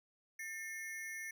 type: ring-modulated tone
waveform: square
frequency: 1975.5 Hz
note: B6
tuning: in tune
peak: -40 dBFS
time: 0.39-1.31 s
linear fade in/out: 5 ms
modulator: 180 Hz
effects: none